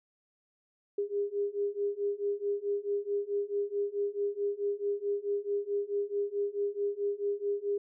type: beating tone pair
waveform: sine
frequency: 403.4 / 408 Hz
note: G4 / G#4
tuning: +50 / -31 cents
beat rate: 4.6 Hz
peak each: -33 / -32 dBFS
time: 0.98-7.78 s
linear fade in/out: 5 ms
effects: none